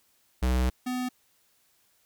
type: tone pair in turn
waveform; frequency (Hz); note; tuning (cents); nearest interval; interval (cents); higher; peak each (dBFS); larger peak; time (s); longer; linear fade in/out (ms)
square; 63 / 251.3; B1 / B3; +35 / +30; 2 octaves; 2395; second; -23 / -29; first; 0.42-0.7 / 0.86-1.09; first; 10
effects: white hiss -67 dBFS RMS until 2.05 s